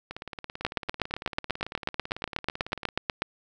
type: two click trains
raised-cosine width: 0.3 ms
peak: -9 / -20 dBFS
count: 22 / 51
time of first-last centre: 0.65-3.22 / 0.11-2.888 s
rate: 8.17 / 18 Hz
effects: none